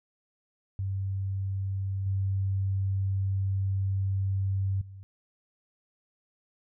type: tone with level steps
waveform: sine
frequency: 96.9 Hz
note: G2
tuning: 20 cents flat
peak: -28 / -25 / -42 dBFS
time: 0.79-5.03 s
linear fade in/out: 0 ms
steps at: 2.06 / 4.81 s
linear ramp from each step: 5 ms
effects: none